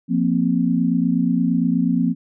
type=chord; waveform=sine; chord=F suspended fourth; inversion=none; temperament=equal; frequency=174.61 / 233.1 / 261.6 Hz; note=F3 / Bb3 / C4; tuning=0 / 0 / 0 cents; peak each=-20 dBFS; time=0.08-2.15 s; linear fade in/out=50 ms; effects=none